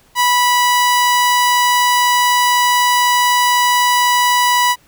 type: tone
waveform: sawtooth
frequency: 982 Hz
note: B5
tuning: 10 cents flat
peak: -7 dBFS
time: 0.15-4.76 s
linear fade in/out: 50 ms
effects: pink hiss -52 dBFS RMS until 4.87 s